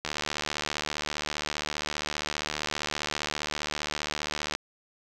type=click train; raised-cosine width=0.2 ms; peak=-12 dBFS; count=339; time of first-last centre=0.05-4.551 s; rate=75.1 Hz; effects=none